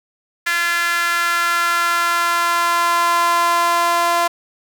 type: tone with high-pass filter sweep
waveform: sawtooth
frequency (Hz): 343.1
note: F4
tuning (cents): -31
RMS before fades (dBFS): -17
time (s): 0.46-4.28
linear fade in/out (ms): 10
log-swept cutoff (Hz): 1700 to 840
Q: 3.5
effects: none